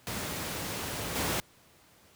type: noise with level steps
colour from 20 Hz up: pink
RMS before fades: -35 / -30 dBFS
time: 0.07-1.4 s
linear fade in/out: 0 ms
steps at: 1.15 s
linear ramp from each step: 10 ms
effects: pink hiss -60 dBFS RMS until 2.15 s + high-pass 80 Hz 12 dB/octave